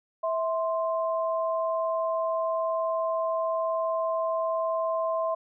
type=tone pair together; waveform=sine; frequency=652.4 / 1046.5 Hz; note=E5 / C6; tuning=-18 / 0 cents; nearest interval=minor sixth; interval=818 cents; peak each=-26 / -30 dBFS; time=0.23-5.35 s; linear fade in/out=10 ms; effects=none